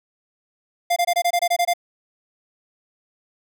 square tone bursts, 698.5 Hz, F5, in tune, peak -17 dBFS, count 10, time 0.9-1.737 s, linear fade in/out 10 ms, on 63 ms, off 23 ms, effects none

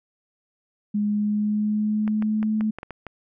sine tone with pitch glide, 207.7 to 216.1 Hz, G#3 to A3, 0 to -31 cents, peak -20 dBFS, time 0.94-2.71 s, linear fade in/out 10 ms, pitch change +69 cents, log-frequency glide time 1.06-2.5 s
clicks, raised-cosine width 0.5 ms, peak -20 dBFS, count 8, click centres 2.078 / 2.224 / 2.429 / 2.609 / 2.786 / 2.831 / 2.907 / 3.067 s
effects none

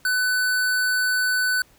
square tone, 1500 Hz, F#6, 23 cents sharp, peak -20 dBFS, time 0.05-1.62 s, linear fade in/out 2 ms, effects pink hiss -56 dBFS RMS until 1.78 s

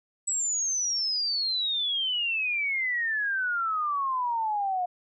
sine exponential sweep, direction down, 7902 to 710 Hz, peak -25 dBFS, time 0.27-4.86 s, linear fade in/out 10 ms, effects none

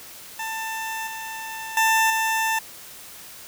20% pulse tone with level steps, 890 Hz, A5, 20 cents sharp, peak -23 / -27 / -12 / -16 dBFS, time 0.39-2.59 s, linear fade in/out 5 ms, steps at 1.07 / 1.77 / 2.1 s, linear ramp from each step 2 ms, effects white hiss -42 dBFS RMS until 3.47 s

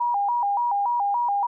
sine tone with vibrato, 880 Hz, A5, in tune, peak -20 dBFS, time 0-1.47 s, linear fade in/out 10 ms, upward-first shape square, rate 3.5 Hz, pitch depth 150 cents each way, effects none

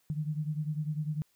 sine beating tone pair, 150 / 160 Hz, D3 / D#3, +37 / +49 cents, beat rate 10 Hz, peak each -32 / -36 dBFS, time 0.1-1.22 s, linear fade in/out 0 ms, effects white hiss -71 dBFS RMS until 1.35 s

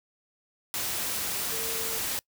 sine tone in noise, 450.8 Hz, A4, 42 cents sharp, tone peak -38 dBFS, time 1.52-1.98 s, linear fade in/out 0 ms, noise white, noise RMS -31 dBFS, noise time 0.74-2.19 s, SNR -10 dB, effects noise-tail reverb RT60 0.1 s tail -24 dB re dry

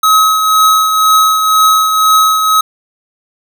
square tone with tremolo, 1277 Hz, D#6, 45 cents sharp, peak -5 dBFS, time 0.03-2.61 s, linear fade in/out 5 ms, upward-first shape triangle, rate 2 Hz, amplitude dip 50%, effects none

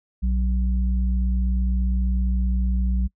sine tone pair together, 60.17 / 189 Hz, B1 / F#3, -44 / +37 cents, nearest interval octave + minor sixth, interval 1981 cents, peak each -19 / -28 dBFS, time 0.22-3.08 s, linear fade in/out 20 ms, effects noise-tail reverb RT60 0.1 s tail -25 dB re dry

